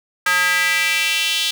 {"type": "tone with high-pass filter sweep", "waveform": "square", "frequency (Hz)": 180, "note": "F#3", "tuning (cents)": -47, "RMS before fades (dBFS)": -18, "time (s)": [0.26, 1.51], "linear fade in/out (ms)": 5, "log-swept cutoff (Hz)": [1500, 3400], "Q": 3.3, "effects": []}